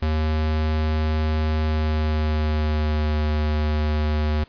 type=tone with pitch glide; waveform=square; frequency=77.78 to 76 Hz; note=D#2 to D#2; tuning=0 to -40 cents; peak=-20 dBFS; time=0.02-4.44 s; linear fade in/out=5 ms; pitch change=-40 cents; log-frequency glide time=1.63-3.17 s; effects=pink hiss -53 dBFS RMS until 4.48 s + resampled to 11025 Hz